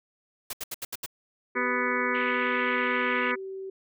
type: noise bursts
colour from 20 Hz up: white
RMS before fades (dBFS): -34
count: 6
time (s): 0.5-1.062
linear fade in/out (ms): 5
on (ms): 32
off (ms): 74
type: harmonic tone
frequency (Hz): 247.6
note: B3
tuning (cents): +5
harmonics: 1 / 2 / 4 / 5 / 6 / 7 / 8 / 9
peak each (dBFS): -33 / -33 / -33 / -33 / -33 / -33 / -33 / -33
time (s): 1.55-3.36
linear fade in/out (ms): 20
type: tone with pitch glide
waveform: sine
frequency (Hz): 387 to 384.1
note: G4 to G4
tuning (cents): -22 to -35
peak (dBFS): -34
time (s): 1.55-3.7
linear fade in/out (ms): 5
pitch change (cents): -13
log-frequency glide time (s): 2.09-3.22
type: band-pass noise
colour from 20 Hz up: pink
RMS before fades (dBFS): -38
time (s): 2.14-3.32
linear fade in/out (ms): 10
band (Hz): 2000 to 3000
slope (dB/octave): 48
effects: none